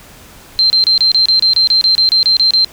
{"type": "tone bursts", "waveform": "sine", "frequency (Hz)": 4136, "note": "C8", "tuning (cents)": -21, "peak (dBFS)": -7, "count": 15, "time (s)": [0.59, 2.646], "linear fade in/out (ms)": 0, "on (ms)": 110, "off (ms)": 29, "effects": ["pink hiss -39 dBFS RMS until 2.72 s"]}